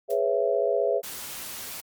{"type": "chord", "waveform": "sine", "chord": "C# minor seventh", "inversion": "second", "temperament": "just", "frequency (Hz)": [415.8, 498.9, 554.4, 665.2], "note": ["G#4", "B4", "C#5", "E5"], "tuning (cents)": [2, 17, 0, 16], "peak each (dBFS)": -27, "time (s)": [0.08, 1.02], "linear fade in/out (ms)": 50}
{"type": "noise with exponential decay", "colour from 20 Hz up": "blue", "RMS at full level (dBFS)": -38, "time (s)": [0.1, 0.22], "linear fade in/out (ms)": 5, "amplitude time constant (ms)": 24}
{"type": "noise", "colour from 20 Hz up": "white", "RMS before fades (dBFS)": -37, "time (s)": [1.03, 1.81], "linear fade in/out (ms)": 10}
{"effects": ["Opus 48 kbps"]}